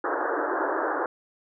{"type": "band-pass noise", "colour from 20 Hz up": "pink", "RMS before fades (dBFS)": -27, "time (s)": [0.04, 1.06], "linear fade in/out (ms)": 2, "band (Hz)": [300, 1700], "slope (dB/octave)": 96, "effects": []}